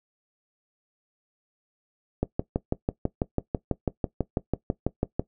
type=click train; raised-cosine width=2 ms; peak=-10 dBFS; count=19; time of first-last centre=2.23-5.195 s; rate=6.07 Hz; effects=noise-tail reverb RT60 0.1 s tail -18 dB re dry